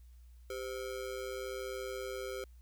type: ring-modulated tone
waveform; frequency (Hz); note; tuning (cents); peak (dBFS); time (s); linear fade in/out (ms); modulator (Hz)
square; 453.6; A#4; -47; -36; 0.5-2.44; 2; 60.5
effects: added 60 Hz sine -53 dBFS peak until 2.61 s + white hiss -74 dBFS RMS until 2.61 s